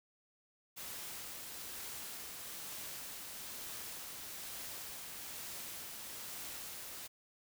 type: noise with tremolo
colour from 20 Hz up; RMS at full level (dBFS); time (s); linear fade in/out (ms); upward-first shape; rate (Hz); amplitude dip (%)
white; -45; 0.76-7.08; 20; triangle; 1.1; 25
effects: none